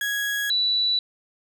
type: tone pair in turn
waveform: 35% pulse / sine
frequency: 1661.2 / 3951 Hz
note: G#6 / B7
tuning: 0 / 0 cents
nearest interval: octave + minor third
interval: 1500 cents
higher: second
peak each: -22 / -19 dBFS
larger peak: second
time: 0.01-0.5 / 0.5-0.99 s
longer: neither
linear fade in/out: 2 ms
effects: none